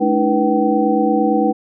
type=tone cluster; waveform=sine; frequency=214.8 / 293 / 321.8 / 488 / 767 Hz; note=A3 / D4 / E4 / B4 / G5; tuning=-41 / -4 / -42 / -21 / -38 cents; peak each=-19 dBFS; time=0-1.53 s; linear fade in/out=20 ms; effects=none